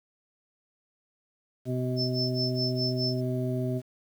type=harmonic tone; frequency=126.5 Hz; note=B2; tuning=42 cents sharp; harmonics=1 / 2 / 3 / 5; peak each=-29 / -32 / -34 / -36 dBFS; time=1.65-3.82 s; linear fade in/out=50 ms
type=tone with tremolo; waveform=sine; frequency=5290 Hz; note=E8; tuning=5 cents sharp; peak=-27 dBFS; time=1.96-3.21 s; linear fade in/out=50 ms; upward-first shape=sine; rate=4.8 Hz; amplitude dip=95%
effects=9-bit